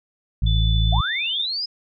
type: harmonic tone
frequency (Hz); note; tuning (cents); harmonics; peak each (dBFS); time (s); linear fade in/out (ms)
55; A1; 0; 1 / 2 / 3; -17 / -21 / -28; 0.42-1.01; 5
type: tone with pitch glide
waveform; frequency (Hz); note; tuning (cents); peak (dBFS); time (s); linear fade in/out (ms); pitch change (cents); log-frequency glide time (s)
sine; 3491 to 3577; A7 to A7; -14 to +28; -26; 0.46-1.46; 10; +42; 0.81-1.17
type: linear sweep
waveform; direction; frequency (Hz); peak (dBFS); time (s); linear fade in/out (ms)
sine; up; 634 to 5120; -23; 0.92-1.66; 10
effects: none